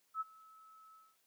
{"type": "tone with ADSR envelope", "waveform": "sine", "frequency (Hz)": 1300, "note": "E6", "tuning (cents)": -24, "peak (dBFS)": -33, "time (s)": [0.14, 1.17], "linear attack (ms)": 65, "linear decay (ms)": 27, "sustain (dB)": -24, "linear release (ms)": 230, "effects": ["white hiss -75 dBFS RMS until 1.26 s", "high-pass 100 Hz 12 dB/octave"]}